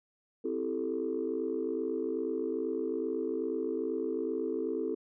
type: chord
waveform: sine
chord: A minor seventh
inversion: first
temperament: equal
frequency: 261.6 / 329.6 / 392 / 440 Hz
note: C4 / E4 / G4 / A4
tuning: 0 / 0 / 0 / 0 cents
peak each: -37 / -35 / -36 / -34 dBFS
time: 0.44-4.95 s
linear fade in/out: 10 ms
effects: tanh soft clip ceiling -22 dBFS